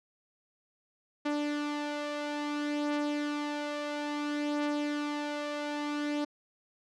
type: beating tone pair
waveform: sawtooth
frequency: 293.7 / 294.29 Hz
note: D4 / D4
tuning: 0 / +4 cents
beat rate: 0.59 Hz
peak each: -34 / -28 dBFS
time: 1.25-6.25 s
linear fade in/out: 10 ms
effects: low-pass 5000 Hz 12 dB/octave